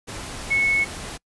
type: tone in noise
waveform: sine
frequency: 2200 Hz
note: C#7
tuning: 14 cents flat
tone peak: -17 dBFS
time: 0.5-0.85 s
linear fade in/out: 20 ms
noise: pink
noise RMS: -34 dBFS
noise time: 0.07-1.18 s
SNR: +14 dB
effects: noise-tail reverb RT60 0.1 s tail -26 dB re dry + resampled to 24000 Hz